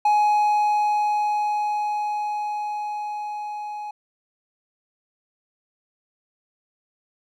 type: tone with level ramp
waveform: triangle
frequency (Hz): 838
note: G#5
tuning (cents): +15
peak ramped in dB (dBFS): -13 to -28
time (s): 0.05-3.91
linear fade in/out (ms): 5
effects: none